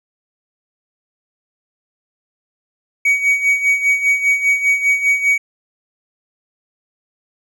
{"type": "tone with tremolo", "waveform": "triangle", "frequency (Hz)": 2256, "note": "C#7", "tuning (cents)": 30, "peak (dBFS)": -8, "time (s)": [3.05, 5.38], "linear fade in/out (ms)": 5, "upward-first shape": "sine", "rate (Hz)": 5, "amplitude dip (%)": 70, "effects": []}